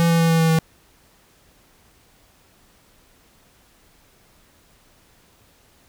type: tone with pitch steps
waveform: square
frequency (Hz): 168.1 / 166.75 / 165.4 / 164.07 / 162.75 / 161.44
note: E3 / E3 / E3 / E3 / E3 / E3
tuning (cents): +34 / +20 / +6 / -8 / -22 / -36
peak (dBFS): -15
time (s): 0-0.588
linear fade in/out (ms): 0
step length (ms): 98
effects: pink hiss -56 dBFS RMS until 5.88 s